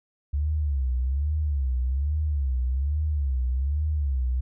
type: tone with vibrato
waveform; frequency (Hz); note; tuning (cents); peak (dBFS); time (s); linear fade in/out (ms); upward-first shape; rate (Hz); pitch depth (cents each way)
sine; 69.3; C#2; 0; -22; 0.33-4.41; 10; sine; 1.2; 180
effects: none